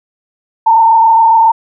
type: tone with frequency modulation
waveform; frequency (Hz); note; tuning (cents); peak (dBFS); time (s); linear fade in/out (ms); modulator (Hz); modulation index
sine; 903; A5; +45; -4; 0.66-1.52; 10; 27.2; 0.95
effects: none